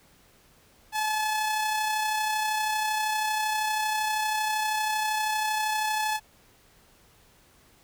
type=tone with amplitude modulation; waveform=sawtooth; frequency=860 Hz; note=A5; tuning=40 cents flat; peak=-20 dBFS; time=0.92-6.2 s; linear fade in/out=50 ms; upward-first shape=sine; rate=32.7 Hz; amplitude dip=30%; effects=pink hiss -59 dBFS RMS until 7.83 s